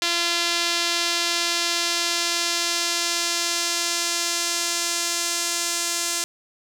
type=tone with band-pass filter sweep; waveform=sawtooth; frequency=342.8 Hz; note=F4; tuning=32 cents flat; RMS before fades=-24 dBFS; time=0.02-6.24 s; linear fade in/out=0 ms; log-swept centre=4200 to 7000 Hz; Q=1.3; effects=none

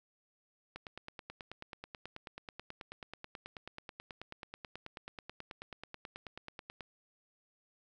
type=click train; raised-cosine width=0.3 ms; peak=-28 dBFS; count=57; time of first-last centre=0.76-6.808 s; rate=9.26 Hz; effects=none

